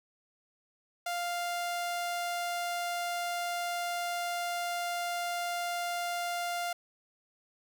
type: tone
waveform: sawtooth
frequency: 698.5 Hz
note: F5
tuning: in tune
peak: -28 dBFS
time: 1.06-6.73 s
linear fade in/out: 5 ms
effects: none